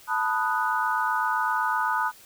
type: chord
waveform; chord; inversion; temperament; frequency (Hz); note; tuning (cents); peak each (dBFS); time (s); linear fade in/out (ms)
sine; B dominant seventh; third; equal; 880 / 987.8 / 1244.5 / 1480; A5 / B5 / D#6 / F#6; 0 / 0 / 0 / 0; -28; 0.07-2.12; 50
effects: white hiss -51 dBFS RMS until 2.25 s